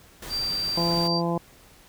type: noise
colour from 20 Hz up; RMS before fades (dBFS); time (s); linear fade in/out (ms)
pink; -38; 0.22-1.08; 5
type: tone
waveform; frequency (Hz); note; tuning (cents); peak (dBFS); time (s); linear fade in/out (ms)
sine; 4699; D8; 0; -25; 0.29-1.22; 50
type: harmonic tone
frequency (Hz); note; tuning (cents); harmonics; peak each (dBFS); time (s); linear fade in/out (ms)
170.1; F3; -45; 1 / 2 / 3 / 4 / 5 / 6; -26 / -29 / -31 / -32 / -33 / -34; 0.77-1.38; 5
effects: pink hiss -53 dBFS RMS until 1.88 s